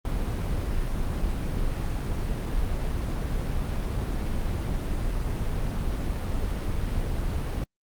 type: noise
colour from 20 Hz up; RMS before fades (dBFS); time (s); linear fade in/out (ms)
brown; -27; 0.05-7.64; 2
effects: Opus 32 kbps